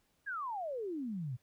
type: exponential sweep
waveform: sine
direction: down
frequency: 1693 to 115.6 Hz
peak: -36 dBFS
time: 0.26-1.37 s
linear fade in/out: 20 ms
effects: pink hiss -75 dBFS RMS until 1.42 s